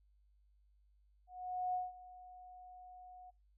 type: tone with ADSR envelope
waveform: sine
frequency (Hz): 730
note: F#5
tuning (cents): -24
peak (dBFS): -33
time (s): 1.27-3.31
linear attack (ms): 470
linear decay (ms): 180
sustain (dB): -19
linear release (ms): 17
effects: noise-tail reverb RT60 0.2 s tail -22 dB re dry + added 50 Hz sine -67 dBFS peak until 3.57 s